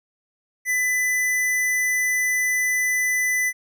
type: tone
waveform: square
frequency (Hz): 2000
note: B6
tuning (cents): +21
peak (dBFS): -20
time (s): 0.65-3.53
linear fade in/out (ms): 50
effects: none